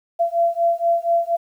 sine beating tone pair, 678 / 682.2 Hz, E5 / F5, +49 / -41 cents, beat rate 4.2 Hz, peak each -19 dBFS, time 0.19-1.37 s, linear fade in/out 20 ms, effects 9-bit

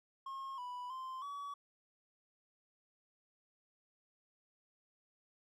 triangle tone with pitch steps, 1077 / 987 / 1042 / 1136 Hz, C6 / B5 / C6 / C#6, +50 / -1 / -7 / +42 cents, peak -40 dBFS, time 0.26-1.54 s, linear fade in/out 5 ms, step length 320 ms, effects none

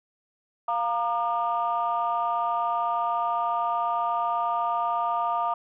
sine chord, Bb major, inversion second, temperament equal with one note detuned, 698.5 / 932.3 / 1204.2 Hz, F5 / Bb5 / D6, 0 / 0 / +43 cents, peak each -27 dBFS, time 0.68-5.54 s, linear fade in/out 5 ms, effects tanh soft clip ceiling -16 dBFS

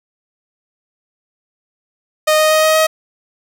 sawtooth tone with pitch steps, 618 / 621.6 / 625.2 / 628.8 / 632.4 Hz, D#5 / D#5 / D#5 / D#5 / D#5, -12 / -2 / +8 / +18 / +28 cents, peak -6 dBFS, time 2.27-2.87 s, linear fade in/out 10 ms, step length 120 ms, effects none

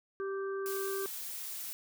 harmonic tone, 390.3 Hz, G4, 8 cents flat, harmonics 1 / 3 / 4, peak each -34 / -44 / -46 dBFS, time 0.2-1.06 s, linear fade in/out 0 ms
blue noise, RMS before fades -41 dBFS, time 0.66-1.73 s, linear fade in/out 0 ms
effects none

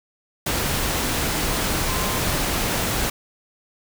sine tone in noise, 1039 Hz, C6, 12 cents flat, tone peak -30 dBFS, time 1.88-2.19 s, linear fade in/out 5 ms, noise pink, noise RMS -23 dBFS, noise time 0.46-3.1 s, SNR -10 dB, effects none

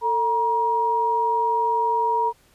sine tone pair together, 448 / 950 Hz, A4 / A#5, +31 / +33 cents, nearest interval octave + minor second, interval 1302 cents, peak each -26 / -19 dBFS, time 0.01-2.33 s, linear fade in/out 50 ms, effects pink hiss -58 dBFS RMS until 2.54 s + resampled to 32000 Hz

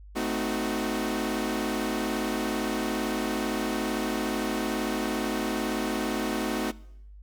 sawtooth chord, A diminished seventh, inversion none, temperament equal with one note detuned, 220 / 257.7 / 311.1 / 370 Hz, A3 / C4 / Eb4 / Gb4, 0 / -26 / 0 / 0 cents, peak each -29 dBFS, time 0.15-6.72 s, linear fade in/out 20 ms, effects noise-tail reverb RT60 0.8 s tail -21 dB re dry + added 50 Hz sine -44 dBFS peak until 7.22 s

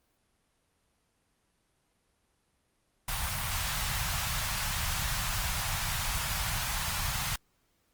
pink band-stop noise, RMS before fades -32 dBFS, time 3.08-7.36 s, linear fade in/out 5 ms, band 150 to 790 Hz, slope 24 dB/octave, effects pink hiss -73 dBFS RMS until 7.93 s + Opus 32 kbps

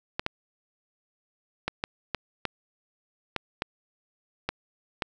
clicks, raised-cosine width 0.3 ms, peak -11 dBFS, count 10, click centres 0.195 / 0.264 / 1.68 / 1.839 / 2.147 / 2.453 / 3.363 / 3.621 / 4.49 / 5.022 s, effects none

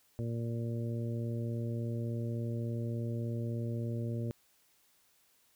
harmonic tone, 116.54 Hz, A#2, in tune, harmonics 1 / 2 / 3 / 4 / 5, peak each -34 / -40 / -44 / -46 / -48 dBFS, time 0.19-4.31 s, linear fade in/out 0 ms, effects white hiss -69 dBFS RMS until 5.55 s

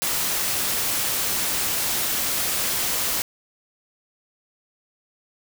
white noise, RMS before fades -24 dBFS, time 0.02-3.22 s, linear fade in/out 0 ms, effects none

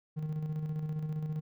triangle tone with tremolo, 154.4 Hz, D#3, 13 cents flat, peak -29 dBFS, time 0.16-1.41 s, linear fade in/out 20 ms, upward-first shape square, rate 15 Hz, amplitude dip 40%, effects none

